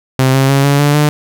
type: tone with pitch steps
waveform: sawtooth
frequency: 131.2 / 134.58 / 138.04 / 141.59 / 145.24 / 148.98 Hz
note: C3 / C3 / C#3 / C#3 / D3 / D3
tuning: +5 / +49 / -7 / +37 / -19 / +25 cents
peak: -4 dBFS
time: 0.19-1.09 s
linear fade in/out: 0 ms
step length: 150 ms
effects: none